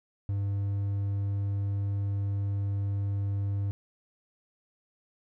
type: tone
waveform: triangle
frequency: 99.9 Hz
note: G2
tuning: 33 cents sharp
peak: -25 dBFS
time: 0.29-3.71 s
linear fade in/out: 0 ms
effects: none